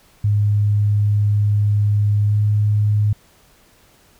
sine tone with pitch glide, 103.6 to 104.74 Hz, G#2 to G#2, -4 to +15 cents, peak -13 dBFS, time 0.24-3.13 s, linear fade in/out 5 ms, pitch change +19 cents, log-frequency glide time 2.26-2.35 s, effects pink hiss -53 dBFS RMS until 4.19 s

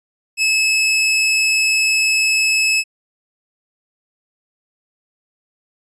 sawtooth tone, 2594 Hz, E7, 28 cents flat, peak -10 dBFS, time 0.37-2.84 s, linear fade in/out 50 ms, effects resampled to 22050 Hz

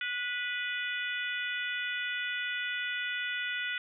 harmonic tone with a mistuned harmonic, 493.9 Hz, B4, in tune, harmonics 3 / 4 / 5 / 6 / 7, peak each -35 / -37 / -39 / -41 / -42 dBFS, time 0.01-3.78 s, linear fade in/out 2 ms, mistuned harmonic 3, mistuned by -21 cents, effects none

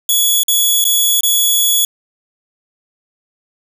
10% pulse tone with dropouts, 3388 Hz, G#7, 34 cents sharp, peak -3 dBFS, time 0.09-1.85 s, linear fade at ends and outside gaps 2 ms, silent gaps 0.434-0.482 / 0.842-0.851 / 1.208-1.233 s, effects none

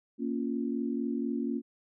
sine chord, Bb minor, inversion none, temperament equal, 233.1 / 277.2 / 349.2 Hz, Bb3 / Db4 / F4, 0 / 0 / 0 cents, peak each -32 / -33 / -37 dBFS, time 0.18-1.62 s, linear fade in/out 50 ms, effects none

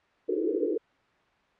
white band-pass noise, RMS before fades -28 dBFS, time 0.28-0.78 s, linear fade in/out 10 ms, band 300 to 480 Hz, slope 96 dB/octave, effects white hiss -64 dBFS RMS until 1.59 s + low-pass 2000 Hz 12 dB/octave

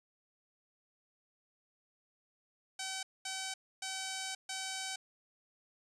5% pulse tone bursts at uneven times, 764 Hz, G5, 45 cents flat, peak -26 dBFS, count 4, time 2.79-3.03 / 3.25-3.54 / 3.82-4.35 / 4.49-4.96 s, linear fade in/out 5 ms, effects resampled to 22050 Hz

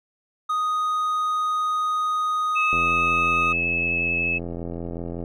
triangle tone, 1244.5 Hz, D#6, in tune, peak -19 dBFS, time 0.49-3.53 s, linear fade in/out 10 ms
sine tone with vibrato, 2595 Hz, E7, 28 cents flat, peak -21 dBFS, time 2.55-4.39 s, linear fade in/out 20 ms, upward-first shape sine, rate 11 Hz, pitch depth 9 cents each way
click train, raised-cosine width 2 ms, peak -19 dBFS, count 215, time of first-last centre 2.73-5.239 s, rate 85.3 Hz
effects none

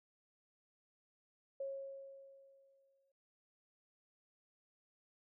sine tone with exponential decay, 546 Hz, C#5, 26 cents flat, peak -38 dBFS, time 1.6-3.12 s, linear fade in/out 5 ms, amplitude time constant 330 ms, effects none

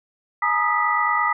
sine tone cluster, 848 / 942 / 1233 / 1282 / 1967 Hz, G#5 / A#5 / D#6 / E6 / B6, +36 / +18 / -16 / -49 / -7 cents, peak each -27 / -25 / -21 / -29 / -23 dBFS, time 0.42-1.33 s, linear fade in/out 5 ms, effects none

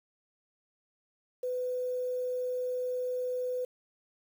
sine tone with quantisation, 501 Hz, B4, 25 cents sharp, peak -30 dBFS, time 1.43-3.65 s, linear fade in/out 5 ms, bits 9, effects none

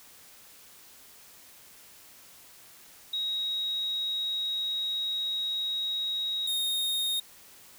sine / 45% pulse tone pair in turn, 3796 / 3709 Hz, A#7 / A#7, +31 / -9 cents, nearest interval unison, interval 40 cents, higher first, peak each -28 / -27 dBFS, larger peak second, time 3.13-6.47 / 6.47-7.2 s, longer first, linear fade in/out 5 ms, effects white hiss -53 dBFS RMS until 7.78 s

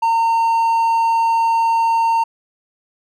triangle tone, 914 Hz, A#5, 34 cents flat, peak -11 dBFS, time 0.02-2.24 s, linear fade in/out 10 ms, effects none

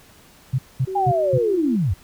sine tone bursts, 130.6 Hz, C3, 3 cents flat, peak -16 dBFS, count 4, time 0.53-1.384 s, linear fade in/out 10 ms, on 56 ms, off 210 ms
sine tone with pitch glide, 379.4 to 332.2 Hz, F#4 to E4, +43 to +13 cents, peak -25 dBFS, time 0.87-1.76 s, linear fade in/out 10 ms, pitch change -230 cents, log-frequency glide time 1.25-1.61 s
sine linear sweep, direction down, 822 to 73.42 Hz, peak -17 dBFS, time 0.95-1.94 s, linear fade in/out 10 ms
effects pink hiss -50 dBFS RMS until 2.03 s

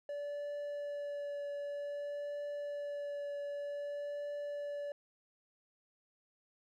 triangle tone with vibrato, 577 Hz, D5, 31 cents flat, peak -36 dBFS, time 0.09-4.92 s, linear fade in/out 2 ms, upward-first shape triangle, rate 0.53 Hz, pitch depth 12 cents each way, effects none

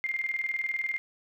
sine tone with tremolo, 2105 Hz, C7, 10 cents sharp, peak -26 dBFS, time 0.04-0.98 s, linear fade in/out 0 ms, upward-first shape square, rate 20 Hz, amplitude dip 65%, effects none

